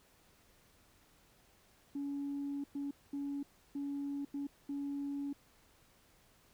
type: tone bursts at uneven times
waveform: sine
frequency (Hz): 282.2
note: C#4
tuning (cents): +31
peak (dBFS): -35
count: 6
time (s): 1.95-2.64 / 2.75-2.91 / 3.13-3.43 / 3.75-4.25 / 4.34-4.47 / 4.69-5.33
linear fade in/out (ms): 5
effects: tanh soft clip ceiling -33 dBFS + pink hiss -67 dBFS RMS until 6.53 s